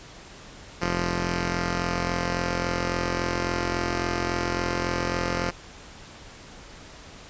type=tone pair together; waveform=5% pulse; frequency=43.62 / 174.61 Hz; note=F1 / F3; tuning=-1 / 0 cents; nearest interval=2 octaves; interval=2401 cents; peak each=-16 dBFS; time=0.81-5.51 s; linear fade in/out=10 ms; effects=pink hiss -45 dBFS RMS until 7.29 s + resampled to 16000 Hz